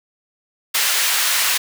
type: high-pass noise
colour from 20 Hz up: pink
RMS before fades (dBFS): -18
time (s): 0.74-1.58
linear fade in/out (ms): 10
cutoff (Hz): 1600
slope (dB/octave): 12
effects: none